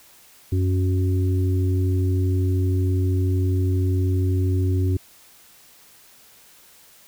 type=harmonic tone; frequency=92.7 Hz; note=F#2; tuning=4 cents sharp; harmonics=1 / 3 / 4; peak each=-18 / -28 / -30 dBFS; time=0.52-4.97 s; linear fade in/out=5 ms; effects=white hiss -51 dBFS RMS until 7.07 s